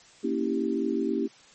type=chord; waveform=sine; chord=A# diminished seventh; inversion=none; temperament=equal with one note detuned; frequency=233.1 / 277.2 / 325.8 / 392 Hz; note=A#3 / C#4 / E4 / G4; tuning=0 / 0 / -20 / 0 cents; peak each=-30 dBFS; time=0.23-1.28 s; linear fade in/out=20 ms; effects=white hiss -54 dBFS RMS until 1.54 s + MP3 32 kbps